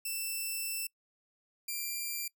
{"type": "tone pair in turn", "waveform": "5% pulse", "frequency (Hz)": [2664, 2373], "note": ["E7", "D7"], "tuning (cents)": [18, 17], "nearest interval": "major second", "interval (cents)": 201, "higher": "first", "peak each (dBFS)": -25, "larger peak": "neither", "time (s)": [[0.05, 0.87], [1.68, 2.28]], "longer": "first", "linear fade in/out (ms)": 5, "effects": ["noise-tail reverb RT60 0.1 s tail -24 dB re dry"]}